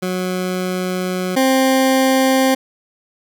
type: tone pair in turn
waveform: 20% pulse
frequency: 183.4 / 263.7 Hz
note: F#3 / C4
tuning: -15 / +14 cents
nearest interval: tritone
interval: 629 cents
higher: second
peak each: -14 / -7 dBFS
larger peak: second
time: 0.02-1.36 / 1.36-2.55 s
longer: first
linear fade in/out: 10 ms
effects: none